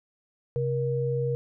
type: tone pair together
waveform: sine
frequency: 132.9 / 473.6 Hz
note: C3 / A#4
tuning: +27 / +27 cents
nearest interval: octave + minor seventh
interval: 2200 cents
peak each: -27 dBFS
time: 0.56-1.35 s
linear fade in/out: 0 ms
effects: none

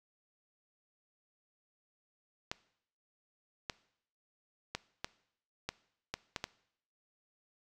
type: clicks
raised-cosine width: 0.2 ms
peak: -18 dBFS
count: 8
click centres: 2.515 / 3.698 / 4.75 / 5.045 / 5.69 / 6.14 / 6.362 / 6.441 s
effects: noise-tail reverb RT60 0.7 s tail -20 dB re dry

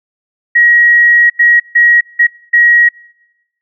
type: tone bursts at uneven times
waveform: sine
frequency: 1900 Hz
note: A#6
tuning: 33 cents sharp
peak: -4 dBFS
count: 5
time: 0.55-1.3 / 1.39-1.6 / 1.75-2.01 / 2.19-2.27 / 2.53-2.89 s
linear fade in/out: 10 ms
effects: noise-tail reverb RT60 1.0 s tail -25 dB re dry

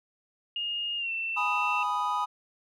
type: tone with pitch glide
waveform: sine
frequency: 2843 to 2683 Hz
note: F7 to E7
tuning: +30 to +30 cents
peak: -29 dBFS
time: 0.56-1.83 s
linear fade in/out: 2 ms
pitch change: -100 cents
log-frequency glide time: 0.97-1.11 s
type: chord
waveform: triangle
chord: G# minor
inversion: none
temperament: equal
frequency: 830.6 / 987.8 / 1244.5 Hz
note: G#5 / B5 / D#6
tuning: 0 / 0 / 0 cents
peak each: -31 / -28 / -28 dBFS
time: 1.36-2.26 s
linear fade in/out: 20 ms
effects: none

